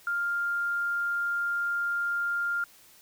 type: tone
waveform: sine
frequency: 1400 Hz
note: F6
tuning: 4 cents sharp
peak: -26 dBFS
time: 0.07-2.64 s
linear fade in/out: 2 ms
effects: white hiss -56 dBFS RMS until 3.01 s